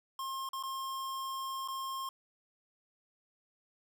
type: tone with dropouts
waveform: square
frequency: 1068 Hz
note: C6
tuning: 35 cents sharp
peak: -37 dBFS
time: 0.19-2.09 s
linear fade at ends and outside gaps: 2 ms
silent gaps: 0.49-0.532 / 0.627-0.635 / 1.677-1.684 s
effects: none